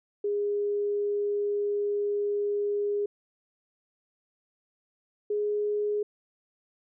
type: tone pair in turn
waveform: sine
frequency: 410 / 416.4 Hz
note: G#4 / G#4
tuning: -22 / +5 cents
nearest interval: unison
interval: 27 cents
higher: second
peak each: -25 dBFS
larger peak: neither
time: 0.24-3.06 / 5.3-6.03 s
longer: first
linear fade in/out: 5 ms
effects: none